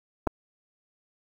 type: clicks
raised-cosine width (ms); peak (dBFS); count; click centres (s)
1; -16 / -10; 2; 0.27 / 0.273
effects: 8-bit